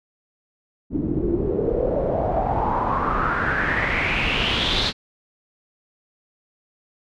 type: noise with low-pass filter sweep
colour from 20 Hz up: pink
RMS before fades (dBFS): -22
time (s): 0.9-4.93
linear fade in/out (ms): 50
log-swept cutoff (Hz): 270 to 4100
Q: 5.4
effects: none